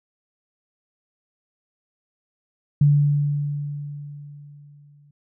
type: tone with exponential decay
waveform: sine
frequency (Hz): 145.1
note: D3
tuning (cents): -21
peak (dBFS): -11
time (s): 2.81-5.11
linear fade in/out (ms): 5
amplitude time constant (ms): 500
effects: none